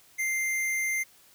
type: tone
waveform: square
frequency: 2093 Hz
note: C7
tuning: in tune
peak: -27 dBFS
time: 0.18-1.04 s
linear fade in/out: 20 ms
effects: white hiss -58 dBFS RMS until 1.34 s